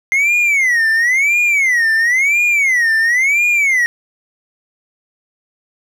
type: tone with vibrato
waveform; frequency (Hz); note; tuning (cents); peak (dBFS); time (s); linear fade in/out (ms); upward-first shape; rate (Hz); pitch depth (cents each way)
triangle; 2082; C7; -9; -9; 0.12-3.86; 0; sine; 0.97; 270
effects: none